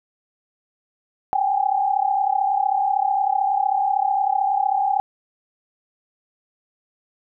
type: tone cluster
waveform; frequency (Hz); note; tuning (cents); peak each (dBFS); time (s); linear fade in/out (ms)
sine; 764 / 797 / 833; G5 / G5 / G#5; -45 / +28 / +5; -22 / -21 / -23; 1.33-5; 0
effects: none